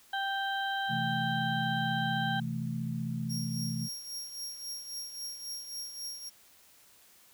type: harmonic tone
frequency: 784 Hz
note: G5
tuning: in tune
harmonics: 1 / 2 / 4 / 5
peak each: -33 / -34 / -39 / -45 dBFS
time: 0.13-2.4 s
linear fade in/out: 5 ms
type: chord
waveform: sine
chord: A minor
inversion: first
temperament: equal with one note detuned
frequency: 129.16 / 164.81 / 220 Hz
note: C3 / E3 / A3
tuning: -22 / 0 / 0 cents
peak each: -36 dBFS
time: 0.88-3.89 s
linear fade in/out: 50 ms
type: tone with tremolo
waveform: sawtooth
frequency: 5588 Hz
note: F8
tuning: in tune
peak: -33 dBFS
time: 3.29-6.3 s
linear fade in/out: 20 ms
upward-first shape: triangle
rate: 3.7 Hz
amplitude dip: 65%
effects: white hiss -60 dBFS RMS until 7.33 s